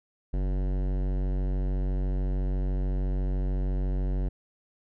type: tone with hard clipping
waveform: sine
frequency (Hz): 46.93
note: F#1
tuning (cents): +25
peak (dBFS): -27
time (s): 0.33-4.29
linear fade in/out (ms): 10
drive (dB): 18
effects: none